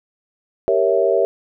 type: chord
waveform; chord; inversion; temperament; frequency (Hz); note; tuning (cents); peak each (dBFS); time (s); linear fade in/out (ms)
sine; G diminished seventh; none; equal; 392 / 466.2 / 554.4 / 659.3; G4 / Bb4 / Db5 / Fb5; 0 / 0 / 0 / 0; -19; 0.68-1.25; 0
effects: none